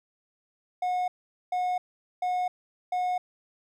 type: tone bursts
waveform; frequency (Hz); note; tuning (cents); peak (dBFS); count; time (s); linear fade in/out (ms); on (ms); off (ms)
triangle; 726; F#5; -33; -23; 4; 0.82-3.18; 5; 260; 440
effects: none